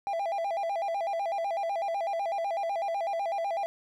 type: tone with vibrato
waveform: triangle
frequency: 730 Hz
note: F#5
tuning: 24 cents flat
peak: -26 dBFS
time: 0.07-3.66 s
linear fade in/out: 0 ms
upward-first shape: square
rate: 8 Hz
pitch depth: 160 cents each way
effects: none